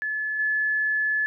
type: tone with level steps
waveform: sine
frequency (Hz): 1722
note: A6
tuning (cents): -38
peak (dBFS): -25 / -21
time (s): 0.02-1.26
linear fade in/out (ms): 0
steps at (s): 0.39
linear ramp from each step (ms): 5
effects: none